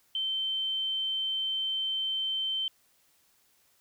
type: tone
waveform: sine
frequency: 3100 Hz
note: G7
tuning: 20 cents flat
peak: -28 dBFS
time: 0.15-2.68 s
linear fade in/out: 2 ms
effects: white hiss -67 dBFS RMS until 3.8 s